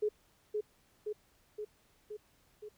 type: tone with echo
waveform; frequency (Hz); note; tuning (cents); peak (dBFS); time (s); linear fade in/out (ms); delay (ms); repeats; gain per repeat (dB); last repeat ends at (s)
sine; 422.3; G#4; +29; -28; 0.02-0.09; 10; 520; 5; -3; 2.69
effects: pink hiss -69 dBFS RMS until 2.77 s